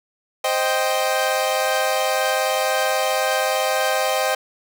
sawtooth chord, C minor, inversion none, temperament equal, 523.3 / 622.3 / 784 Hz, C5 / Eb5 / G5, 0 / 0 / 0 cents, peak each -19 dBFS, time 0.44-4.35 s, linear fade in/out 5 ms, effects none

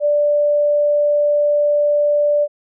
sine tone, 587.3 Hz, D5, in tune, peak -12 dBFS, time 0-2.48 s, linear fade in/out 50 ms, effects none

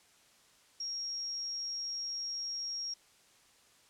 sine tone, 5588 Hz, F8, in tune, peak -35 dBFS, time 0.8-2.94 s, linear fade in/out 5 ms, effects white hiss -64 dBFS RMS until 3.89 s + low-pass 9000 Hz 12 dB/octave

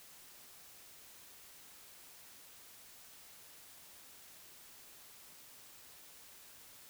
silence, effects white hiss -57 dBFS RMS until 6.89 s

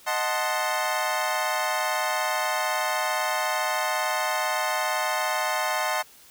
25% pulse chord, D# diminished seventh, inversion none, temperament equal, 622.3 / 740 / 880 / 1046.5 Hz, D#5 / F#5 / A5 / C6, 0 / 0 / 0 / 0 cents, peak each -26 dBFS, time 0.06-6.03 s, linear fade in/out 20 ms, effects white hiss -52 dBFS RMS until 6.3 s

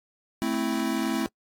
square chord, A minor, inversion none, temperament equal, 220 / 261.6 / 329.6 Hz, A3 / C4 / E4, 0 / 0 / 0 cents, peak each -30 dBFS, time 0.42-1.26 s, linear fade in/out 0 ms, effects noise-tail reverb RT60 0.1 s tail -26 dB re dry + AAC 64 kbps

